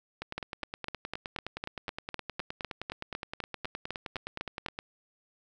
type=two click trains; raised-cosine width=0.3 ms; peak=-20 / -18 dBFS; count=45 / 18; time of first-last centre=0.22-4.789 / 0.38-4.662 s; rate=9.63 / 3.97 Hz; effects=none